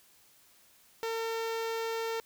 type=tone with notch filter; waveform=sawtooth; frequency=453.3 Hz; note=A#4; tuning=48 cents flat; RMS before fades=-34 dBFS; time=1.03-2.2 s; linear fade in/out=0 ms; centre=10000 Hz; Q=1.1; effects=white hiss -62 dBFS RMS until 2.25 s

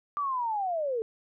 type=linear sweep; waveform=sine; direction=down; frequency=1185 to 430.3 Hz; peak=-27 dBFS; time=0.17-1.02 s; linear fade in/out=0 ms; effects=none

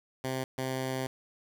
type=tone bursts at uneven times; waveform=10% pulse; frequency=130.81 Hz; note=C3; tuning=in tune; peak=-23 dBFS; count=2; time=0.24-0.44 / 0.58-1.07 s; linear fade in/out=2 ms; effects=none

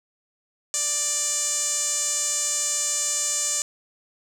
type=tone with band-pass filter; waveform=sawtooth; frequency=589 Hz; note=D5; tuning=5 cents sharp; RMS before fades=-25 dBFS; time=0.74-3.62 s; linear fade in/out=0 ms; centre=7200 Hz; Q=5.8; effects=none

